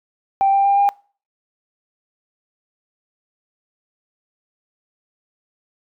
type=tone with pitch steps; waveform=sine; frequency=784 / 790.8 / 797.7 / 804.6 Hz; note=G5 / G5 / G5 / G5; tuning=0 / +15 / +30 / +45 cents; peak=-11 dBFS; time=0.41-0.89 s; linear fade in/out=0 ms; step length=120 ms; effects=noise-tail reverb RT60 0.4 s tail -24 dB re dry + tanh soft clip ceiling -8 dBFS